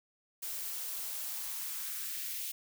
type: noise with high-pass filter sweep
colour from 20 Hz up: blue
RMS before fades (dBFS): -39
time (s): 0.42-2.52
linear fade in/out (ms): 10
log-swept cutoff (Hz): 240 to 2700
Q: 1.6
effects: none